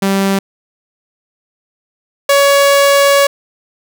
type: tone pair in turn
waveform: sawtooth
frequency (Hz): 195.3 / 561.4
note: G3 / C#5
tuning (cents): -6 / +22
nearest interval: octave + tritone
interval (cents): 1828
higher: second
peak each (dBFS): -7 / -3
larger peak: second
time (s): 0.02-0.39 / 2.29-3.27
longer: second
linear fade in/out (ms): 5
effects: none